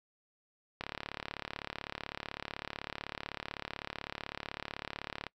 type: click train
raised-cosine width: 0.3 ms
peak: -21 dBFS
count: 161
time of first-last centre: 0.81-5.267 s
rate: 35.9 Hz
effects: noise-tail reverb RT60 0.1 s tail -24 dB re dry